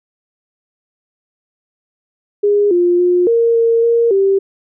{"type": "tone with pitch steps", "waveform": "sine", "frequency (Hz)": [410.2, 351.3, 356.3, 463.7, 460.3, 466.2, 390.6], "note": ["G#4", "F4", "F4", "A#4", "A#4", "A#4", "G4"], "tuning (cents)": [-21, 10, 35, -9, -22, 0, -6], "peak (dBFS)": -9, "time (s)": [2.43, 4.39], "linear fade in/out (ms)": 10, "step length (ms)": 280, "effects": []}